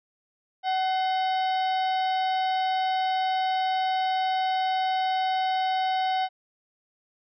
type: harmonic tone with a mistuned harmonic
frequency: 753 Hz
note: F#5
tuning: 30 cents sharp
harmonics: 1 / 2 / 3 / 4 / 5 / 6 / 7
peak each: -23 / -38 / -38 / -38 / -40 / -46 / -49 dBFS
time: 0.63-6.29 s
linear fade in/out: 50 ms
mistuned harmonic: 3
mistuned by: -120 cents
effects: none